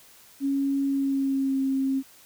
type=tone with pitch glide; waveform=sine; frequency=276.1 to 268.4 Hz; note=C#4 to C4; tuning=-7 to +44 cents; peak=-22 dBFS; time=0.4-2.03 s; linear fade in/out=50 ms; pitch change=-49 cents; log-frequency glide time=0.85-1.6 s; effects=white hiss -53 dBFS RMS until 2.25 s